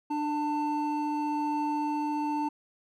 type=tone pair together; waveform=triangle; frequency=297.6 / 891.8 Hz; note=D4 / A5; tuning=+23 / +23 cents; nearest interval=octave + perfect fifth; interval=1900 cents; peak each=-28 dBFS; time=0.1-2.49 s; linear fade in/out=10 ms; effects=none